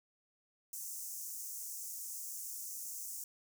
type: high-pass noise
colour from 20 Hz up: pink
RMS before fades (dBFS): -44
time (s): 0.73-3.24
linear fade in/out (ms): 2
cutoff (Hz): 6000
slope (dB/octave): 48
effects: none